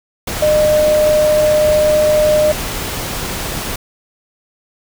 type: tone in noise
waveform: sine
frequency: 608 Hz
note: D#5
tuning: 40 cents flat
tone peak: -9 dBFS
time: 0.42-2.52 s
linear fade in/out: 5 ms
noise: pink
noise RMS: -22 dBFS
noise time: 0.27-3.76 s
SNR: +10 dB
effects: none